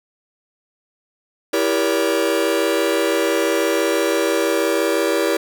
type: chord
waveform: 45% pulse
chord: E diminished seventh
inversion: none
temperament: just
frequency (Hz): 329.6 / 395.6 / 474.7 / 569.6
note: E4 / G4 / Bb4 / Db5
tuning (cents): 0 / +16 / +31 / +47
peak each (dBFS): -22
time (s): 1.53-5.37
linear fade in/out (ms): 5
effects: none